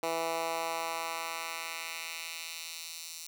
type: tone with high-pass filter sweep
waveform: 10% pulse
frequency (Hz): 164.81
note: E3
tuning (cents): 0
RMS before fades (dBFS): -37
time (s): 0.03-3.27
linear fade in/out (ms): 2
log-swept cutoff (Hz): 480 to 5400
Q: 1.1
effects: none

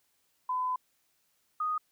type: tone pair in turn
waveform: sine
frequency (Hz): 1010 / 1241.9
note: B5 / D#6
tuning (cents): +39 / -4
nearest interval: major third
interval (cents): 357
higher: second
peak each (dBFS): -28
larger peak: neither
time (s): 0.49-0.76 / 1.6-1.78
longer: first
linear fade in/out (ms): 5
effects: white hiss -73 dBFS RMS until 1.91 s

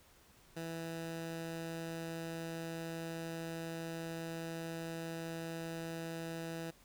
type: tone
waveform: 15% pulse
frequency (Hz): 164.81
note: E3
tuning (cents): 0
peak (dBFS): -34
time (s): 0.56-6.71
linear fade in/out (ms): 10
effects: pink hiss -64 dBFS RMS until 6.84 s

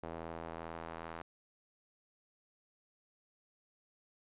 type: tone with band-pass filter sweep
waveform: sawtooth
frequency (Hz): 82.41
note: E2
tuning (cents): 0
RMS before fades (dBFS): -45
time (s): 0.03-1.22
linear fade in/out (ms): 5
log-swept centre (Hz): 630 to 1100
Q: 1
effects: resampled to 8000 Hz

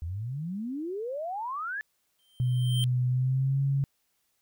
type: exponential sweep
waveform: sine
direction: up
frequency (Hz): 77.78 to 1760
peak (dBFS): -31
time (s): 0.02-1.81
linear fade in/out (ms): 0
type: tone with exponential growth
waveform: square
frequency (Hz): 3136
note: G7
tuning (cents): 0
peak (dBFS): -29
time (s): 2.19-2.84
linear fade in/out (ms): 0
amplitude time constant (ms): 140
type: tone with pitch glide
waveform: sine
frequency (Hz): 125.1 to 138.01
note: B2 to C#3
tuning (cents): +23 to -7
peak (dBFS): -23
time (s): 2.4-3.84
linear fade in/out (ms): 0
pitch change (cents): +170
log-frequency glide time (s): 3.07-3.61
effects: white hiss -74 dBFS RMS until 4.41 s

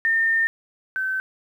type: tone pair in turn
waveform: sine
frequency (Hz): 1815 / 1535.5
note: A#6 / G6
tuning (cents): -47 / -36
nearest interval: minor third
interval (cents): 289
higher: first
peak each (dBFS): -17 / -22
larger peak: first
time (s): 0.05-0.47 / 0.96-1.2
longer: first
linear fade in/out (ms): 0
effects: 9-bit

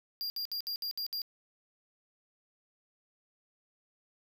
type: tone bursts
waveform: square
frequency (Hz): 4790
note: D8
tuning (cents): +33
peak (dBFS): -34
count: 7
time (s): 0.21-1.218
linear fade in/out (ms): 0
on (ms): 90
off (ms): 63
effects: none

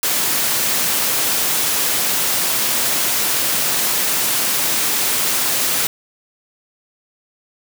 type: high-pass noise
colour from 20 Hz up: white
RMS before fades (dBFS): -18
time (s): 0.03-5.87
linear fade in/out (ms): 2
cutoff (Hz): 120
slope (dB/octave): 12
effects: none

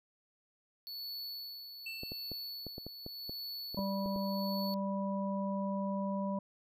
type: tone with tremolo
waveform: square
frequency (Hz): 4435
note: C#8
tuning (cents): 0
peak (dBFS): -40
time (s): 0.87-4.74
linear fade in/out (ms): 0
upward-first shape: sine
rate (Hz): 0.86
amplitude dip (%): 55
type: tone with exponential decay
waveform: triangle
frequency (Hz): 2667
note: E7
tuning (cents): +20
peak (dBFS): -37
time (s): 1.86-2.51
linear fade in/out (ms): 5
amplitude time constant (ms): 140
type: clicks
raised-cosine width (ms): 2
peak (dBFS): -30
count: 12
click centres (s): 2.034 / 2.119 / 2.317 / 2.667 / 2.781 / 2.866 / 3.064 / 3.295 / 3.746 / 3.791 / 4.06 / 4.161
type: harmonic tone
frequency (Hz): 196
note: G3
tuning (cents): 0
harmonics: 1 / 3 / 5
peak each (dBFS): -34 / -39 / -41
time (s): 3.77-6.39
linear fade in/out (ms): 5
effects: none

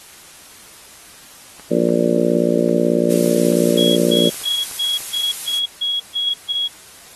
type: clicks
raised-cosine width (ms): 0.5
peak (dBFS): -24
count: 10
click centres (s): 1.597 / 1.89 / 2.69 / 3.259 / 3.524 / 3.789 / 4.344 / 4.416 / 4.713 / 5.005
type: harmonic tone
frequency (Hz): 58.27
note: A#1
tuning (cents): 0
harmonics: 3 / 4 / 5 / 6 / 7 / 8 / 9 / 10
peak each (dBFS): -22 / -20 / -24 / -20 / -26 / -21 / -25 / -21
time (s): 1.7-4.3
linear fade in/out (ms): 20
type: noise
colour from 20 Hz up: blue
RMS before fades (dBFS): -27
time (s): 3.1-5.59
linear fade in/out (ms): 5
type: tone bursts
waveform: sine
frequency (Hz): 3322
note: G#7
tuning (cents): 0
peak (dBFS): -17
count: 9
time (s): 3.77-6.68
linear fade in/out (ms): 10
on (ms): 190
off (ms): 150
effects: white hiss -42 dBFS RMS until 7.15 s + AAC 32 kbps

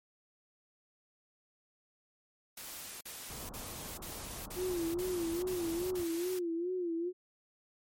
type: noise bursts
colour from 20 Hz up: white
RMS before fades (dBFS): -45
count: 8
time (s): 2.57-6.391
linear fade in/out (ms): 5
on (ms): 440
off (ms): 43
type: low-pass noise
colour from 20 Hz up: pink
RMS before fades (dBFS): -47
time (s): 3.29-6.04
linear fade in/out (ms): 10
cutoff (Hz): 1300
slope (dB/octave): 48
type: tone with vibrato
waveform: sine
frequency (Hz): 349.2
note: F4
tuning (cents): 0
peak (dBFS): -32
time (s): 4.55-7.13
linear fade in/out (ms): 50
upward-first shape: sine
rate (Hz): 2.4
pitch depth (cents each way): 100
effects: MP3 64 kbps

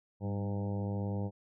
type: harmonic tone with a mistuned harmonic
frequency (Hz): 101.4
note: G#2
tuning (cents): -41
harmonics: 1 / 2 / 3 / 4 / 5 / 6 / 7 / 8 / 9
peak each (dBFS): -34 / -37 / -45 / -46 / -44 / -50 / -53 / -50 / -54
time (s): 0.2-1.31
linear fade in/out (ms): 50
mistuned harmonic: 2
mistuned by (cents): -51
effects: none

